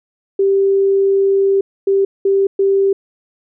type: tone bursts at uneven times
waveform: sine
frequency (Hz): 392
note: G4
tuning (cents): 0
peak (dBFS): -10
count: 4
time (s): 0.39-1.61 / 1.87-2.05 / 2.25-2.47 / 2.59-2.93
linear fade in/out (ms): 5
effects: none